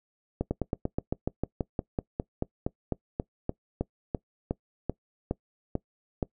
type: slowing click train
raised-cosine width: 2 ms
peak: -14 dBFS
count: 25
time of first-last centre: 0.41-6.228 s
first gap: 100 ms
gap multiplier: 1.07
effects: noise-tail reverb RT60 0.1 s tail -22 dB re dry

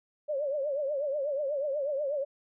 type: tone with vibrato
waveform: sine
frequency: 570 Hz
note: C#5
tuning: 48 cents sharp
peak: -28 dBFS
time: 0.28-2.25 s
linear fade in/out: 20 ms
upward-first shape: triangle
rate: 8.2 Hz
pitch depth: 140 cents each way
effects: none

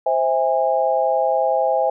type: chord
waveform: sine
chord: C augmented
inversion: none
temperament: just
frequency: 523.3 / 654.1 / 817.6 Hz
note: C5 / E5 / G#5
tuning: 0 / -14 / -27 cents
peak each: -20 dBFS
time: 0.06-1.9 s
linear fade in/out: 5 ms
effects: none

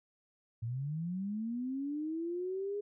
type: linear sweep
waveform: sine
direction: up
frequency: 109.7 to 415.3 Hz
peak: -34 dBFS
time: 0.62-2.81 s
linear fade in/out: 10 ms
effects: none

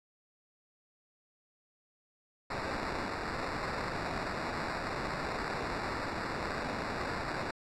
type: noise with sample-and-hold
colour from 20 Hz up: blue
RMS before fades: -36 dBFS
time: 2.5-7.51 s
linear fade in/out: 5 ms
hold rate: 3150 Hz
effects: low-pass 5000 Hz 12 dB/octave

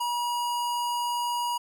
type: tone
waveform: square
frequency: 961 Hz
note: B5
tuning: 48 cents flat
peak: -27 dBFS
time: 0-1.58 s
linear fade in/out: 10 ms
effects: none

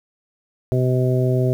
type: harmonic tone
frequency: 127.3 Hz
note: C3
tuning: 47 cents flat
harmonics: 1 / 2 / 3 / 4 / 5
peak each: -17 / -26 / -22 / -29 / -26 dBFS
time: 0.72-1.53 s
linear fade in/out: 0 ms
effects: 8-bit

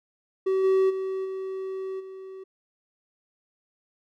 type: tone with level steps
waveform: triangle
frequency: 381.2 Hz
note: G4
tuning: 48 cents flat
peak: -19 / -16 / -25 / -28 / -36 dBFS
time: 0.46-2.44 s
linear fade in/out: 10 ms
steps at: 0.63 / 0.89 / 1.24 / 1.99 s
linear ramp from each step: 20 ms
effects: none

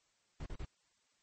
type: noise bursts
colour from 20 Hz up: brown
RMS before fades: -42 dBFS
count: 3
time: 0.4-0.653 s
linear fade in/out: 5 ms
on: 61 ms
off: 35 ms
effects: white hiss -75 dBFS RMS until 1.22 s + MP3 32 kbps

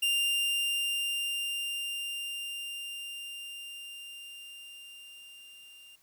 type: tone with level ramp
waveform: 45% pulse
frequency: 2794 Hz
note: F7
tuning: in tune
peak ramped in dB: -25 to -51 dBFS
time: 0.02-5.96 s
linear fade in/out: 10 ms
effects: white hiss -66 dBFS RMS until 6.02 s

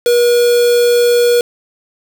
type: tone with quantisation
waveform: triangle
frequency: 480.6 Hz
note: B4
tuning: 47 cents flat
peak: -6 dBFS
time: 0.06-1.41 s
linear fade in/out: 2 ms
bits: 3
effects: none

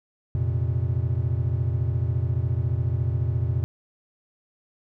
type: chord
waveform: triangle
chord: F suspended fourth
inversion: none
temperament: equal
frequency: 87.31 / 116.54 / 130.81 Hz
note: F2 / Bb2 / C3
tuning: 0 / 0 / 0 cents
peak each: -24 / -23 / -26 dBFS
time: 0.35-3.64 s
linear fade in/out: 0 ms
effects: none

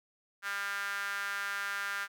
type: tone with high-pass filter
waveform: sawtooth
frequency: 200 Hz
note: G3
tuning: 35 cents sharp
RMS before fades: -36 dBFS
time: 0.42-2.08 s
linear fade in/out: 50 ms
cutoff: 1500 Hz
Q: 5.3
effects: none

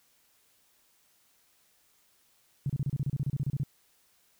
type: tone bursts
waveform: sine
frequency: 138.59 Hz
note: C#3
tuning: in tune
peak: -26 dBFS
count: 15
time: 2.66-3.634 s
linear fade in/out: 2 ms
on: 36 ms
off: 31 ms
effects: white hiss -67 dBFS RMS until 4.39 s

